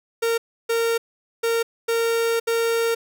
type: tone bursts at uneven times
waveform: 45% pulse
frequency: 460.6 Hz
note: A#4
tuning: 21 cents flat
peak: -19 dBFS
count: 5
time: 0.22-0.38 / 0.69-0.98 / 1.43-1.63 / 1.88-2.4 / 2.47-2.95 s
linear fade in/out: 10 ms
effects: none